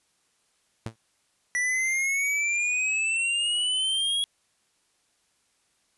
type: tone with exponential decay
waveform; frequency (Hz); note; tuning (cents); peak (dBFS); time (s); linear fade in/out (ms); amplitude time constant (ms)
sawtooth; 111.9; A2; +30; -24; 0.86-0.96; 0; 20
type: exponential sweep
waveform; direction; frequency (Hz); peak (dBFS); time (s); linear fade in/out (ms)
square; up; 1955 to 3333; -24; 1.55-4.24; 0
effects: white hiss -69 dBFS RMS until 5.97 s + resampled to 24000 Hz